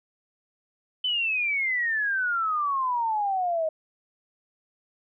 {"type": "exponential sweep", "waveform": "sine", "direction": "down", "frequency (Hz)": [3052, 622.3], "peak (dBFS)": -23, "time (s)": [1.04, 3.69], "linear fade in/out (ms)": 5, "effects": []}